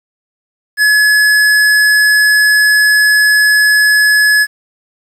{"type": "tone", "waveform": "square", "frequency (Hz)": 1700, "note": "G#6", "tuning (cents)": 40, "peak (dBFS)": -7, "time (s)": [0.77, 4.47], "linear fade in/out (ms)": 50, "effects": ["low-pass 12000 Hz 12 dB/octave", "7-bit"]}